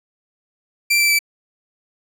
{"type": "tone with pitch steps", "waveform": "sawtooth", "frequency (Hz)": [2352, 2334, 2317], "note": ["D7", "D7", "D7"], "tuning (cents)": [2, -11, -24], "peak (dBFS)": -10, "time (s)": [0.9, 1.191], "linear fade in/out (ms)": 10, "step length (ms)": 97, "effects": []}